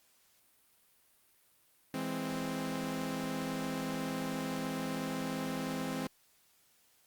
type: chord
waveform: sawtooth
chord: E augmented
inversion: none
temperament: equal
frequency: 164.81 / 207.7 / 261.6 Hz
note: E3 / G#3 / B#3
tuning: 0 / 0 / 0 cents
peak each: -37 / -37 / -33 dBFS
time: 1.94-6.07 s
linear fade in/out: 2 ms
effects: white hiss -68 dBFS RMS until 7.06 s + Opus 48 kbps